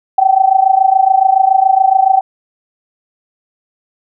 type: tone with amplitude modulation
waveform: sine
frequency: 767 Hz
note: G5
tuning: 38 cents flat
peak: -3 dBFS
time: 0.18-2.21 s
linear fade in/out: 5 ms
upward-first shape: sine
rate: 27.1 Hz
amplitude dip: 85%
effects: none